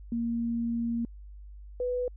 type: tone pair in turn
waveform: sine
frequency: 233.1 / 495.8 Hz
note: A#3 / B4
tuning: 0 / +7 cents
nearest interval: octave + minor second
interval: 1307 cents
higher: second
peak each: -27 dBFS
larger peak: neither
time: 0.12-1.05 / 1.8-2.08 s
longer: first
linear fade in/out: 2 ms
effects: added 50 Hz sine -43 dBFS peak until 2.16 s